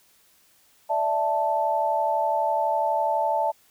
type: chord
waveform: sine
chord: D suspended second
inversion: none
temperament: equal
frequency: 587.3 / 659.3 / 880 Hz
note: D5 / E5 / A5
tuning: 0 / 0 / 0 cents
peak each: -28 / -26 / -23 dBFS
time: 0.89-3.52 s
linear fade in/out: 20 ms
effects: white hiss -60 dBFS RMS until 3.7 s